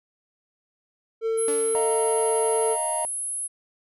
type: tone with pitch glide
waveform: triangle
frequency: 449.2 to 446.1 Hz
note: A4 to A4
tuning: +36 to +24 cents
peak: -20 dBFS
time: 1.21-2.77 s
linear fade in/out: 50 ms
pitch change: -12 cents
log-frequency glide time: 1.58-1.88 s
type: tone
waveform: sine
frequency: 10630 Hz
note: E9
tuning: 13 cents sharp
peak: -27 dBFS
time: 1.37-3.48 s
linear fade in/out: 20 ms
type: tone with exponential decay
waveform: sawtooth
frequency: 287.6 Hz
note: D4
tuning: 36 cents flat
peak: -26 dBFS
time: 1.48-2.17 s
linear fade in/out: 1 ms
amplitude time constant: 150 ms
type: chord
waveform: triangle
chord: Eb suspended second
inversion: none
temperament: just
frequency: 622.3 / 700 / 933.4 Hz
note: Eb5 / F5 / Bb5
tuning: 0 / +4 / +2 cents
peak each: -28 / -30 / -27 dBFS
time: 1.75-3.05 s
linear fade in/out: 0 ms
effects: none